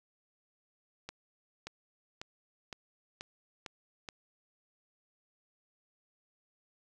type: accelerating click train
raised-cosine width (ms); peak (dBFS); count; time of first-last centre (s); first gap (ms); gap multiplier
0.2; -24; 7; 1.09-4.088; 580; 0.94
effects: none